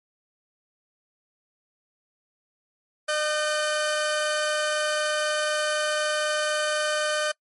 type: tone pair together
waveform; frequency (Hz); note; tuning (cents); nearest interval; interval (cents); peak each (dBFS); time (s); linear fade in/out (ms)
sawtooth; 606 / 1527; D#5 / G6; -46 / -46; octave + major third; 1600; -21 / -24; 3.08-7.32; 10
effects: noise-tail reverb RT60 0.1 s tail -25 dB re dry + MP3 48 kbps